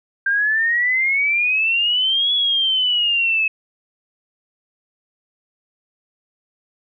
sine exponential two-way sweep, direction up then down, 1582 to 3400 to 2576 Hz, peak -15 dBFS, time 0.26-3.48 s, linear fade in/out 5 ms, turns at 2.33 s, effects none

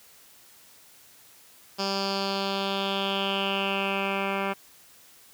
10% pulse tone with low-pass filter sweep, 196 Hz, G3, in tune, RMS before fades -28 dBFS, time 1.78-4.54 s, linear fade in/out 20 ms, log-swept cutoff 5100 to 2100 Hz, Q 4.8, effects white hiss -54 dBFS RMS until 5.33 s + high-pass 60 Hz 12 dB/octave

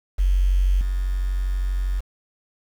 sine tone with level steps, 46.25 Hz, F#1, in tune, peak -15 / -20 dBFS, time 0.18-2.01 s, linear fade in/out 20 ms, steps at 0.81 s, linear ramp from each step 2 ms, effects 7-bit

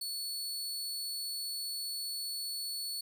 sawtooth tone, 4425 Hz, C#8, 4 cents flat, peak -33 dBFS, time 0.01-3.01 s, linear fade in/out 5 ms, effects none

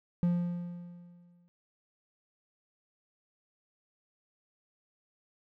triangle tone with exponential decay, 174.61 Hz, F3, in tune, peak -21 dBFS, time 0.23-1.48 s, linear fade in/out 0 ms, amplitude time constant 270 ms, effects none

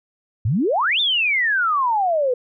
sine exponential two-way sweep, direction up then down, 93.3 to 3667 to 481.7 Hz, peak -16 dBFS, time 0.45-2.34 s, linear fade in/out 5 ms, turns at 1 s, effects none

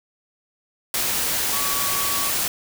sine tone in noise, 1133 Hz, C#6, 37 cents sharp, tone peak -29 dBFS, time 1.53-2.3 s, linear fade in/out 2 ms, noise white, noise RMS -23 dBFS, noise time 0.94-2.48 s, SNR -9 dB, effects none

